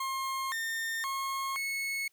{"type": "tone with pitch steps", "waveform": "40% pulse", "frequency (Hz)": [1069, 1816, 1083, 2196], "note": ["C6", "A#6", "C#6", "C#7"], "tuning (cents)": [37, -46, -41, -17], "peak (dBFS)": -31, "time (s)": [0, 2.08], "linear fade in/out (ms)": 5, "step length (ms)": 520, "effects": ["white hiss -71 dBFS RMS until 2.12 s"]}